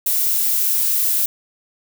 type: noise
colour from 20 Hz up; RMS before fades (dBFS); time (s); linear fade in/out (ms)
violet; -18; 0.06-1.26; 5
effects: none